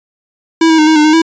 square tone with pitch steps, 326.5 / 320.8 / 307.4 / 316.1 / 302.1 / 309.3 / 326.4 Hz, E4 / E4 / D#4 / D#4 / D4 / D#4 / E4, -17 / -47 / -21 / +27 / +49 / -10 / -17 cents, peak -6 dBFS, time 0.61-1.219 s, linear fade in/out 5 ms, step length 87 ms, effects resampled to 16000 Hz

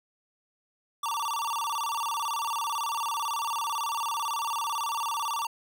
square tone with vibrato, 1033 Hz, C6, 22 cents flat, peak -29 dBFS, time 1.03-5.47 s, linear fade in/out 5 ms, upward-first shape square, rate 18 Hz, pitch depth 200 cents each way, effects none

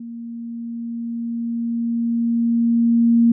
sine tone with level ramp, 233.1 Hz, A#3, in tune, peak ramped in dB -30 to -10 dBFS, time 0-3.32 s, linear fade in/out 5 ms, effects none

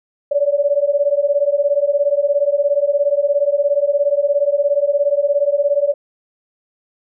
sine beating tone pair, 564 / 581 Hz, C#5 / D5, +30 / -19 cents, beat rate 17 Hz, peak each -16 dBFS, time 0.31-5.94 s, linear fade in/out 10 ms, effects none

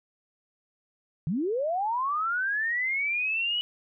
sine linear sweep, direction up, 138.59 to 2960 Hz, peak -25 dBFS, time 1.27-3.61 s, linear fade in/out 0 ms, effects none

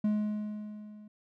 triangle tone with level ramp, 211 Hz, G#3, 28 cents sharp, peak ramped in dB -22 to -46 dBFS, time 0.04-1.08 s, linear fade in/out 5 ms, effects none

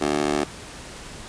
15% pulse tone with high-pass filter, 73.8 Hz, D2, 9 cents sharp, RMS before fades -23 dBFS, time 0.01-0.44 s, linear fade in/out 5 ms, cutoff 380 Hz, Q 2.2, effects pink hiss -39 dBFS RMS until 1.28 s + resampled to 22050 Hz

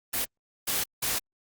white noise bursts at uneven times, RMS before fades -28 dBFS, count 3, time 0.13-0.25 / 0.67-0.84 / 1.02-1.19 s, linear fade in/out 10 ms, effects Opus 32 kbps

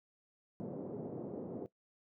white band-pass noise, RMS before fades -43 dBFS, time 0.6-1.66 s, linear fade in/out 0 ms, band 130 to 490 Hz, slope 24 dB/octave, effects noise-tail reverb RT60 0.1 s tail -17 dB re dry

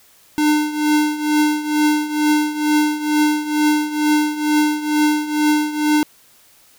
square tone with tremolo, 301.3 Hz, D4, 44 cents sharp, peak -12 dBFS, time 0.38-6.03 s, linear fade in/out 0 ms, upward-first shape triangle, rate 2.2 Hz, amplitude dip 80%, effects white hiss -51 dBFS RMS until 6.78 s

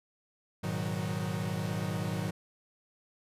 45% pulse chord, G# minor seventh, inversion none, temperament equal with one note detuned, 103.83 / 120.44 / 155.56 / 185 Hz, G#2 / B2 / D#3 / F#3, 0 / -43 / 0 / 0 cents, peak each -37 / -40 / -36 / -36 dBFS, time 0.63-2.31 s, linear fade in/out 10 ms, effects resampled to 32000 Hz

